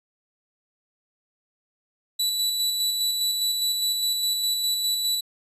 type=tone with tremolo; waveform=sawtooth; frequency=3951 Hz; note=B7; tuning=in tune; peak=-18 dBFS; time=2.19-5.21 s; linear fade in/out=10 ms; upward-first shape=square; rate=4.9 Hz; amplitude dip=30%; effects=resampled to 32000 Hz